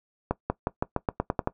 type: accelerating click train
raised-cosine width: 1 ms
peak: -10 dBFS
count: 10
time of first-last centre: 0.31-1.474 s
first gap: 190 ms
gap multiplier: 0.9
effects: noise-tail reverb RT60 0.1 s tail -19 dB re dry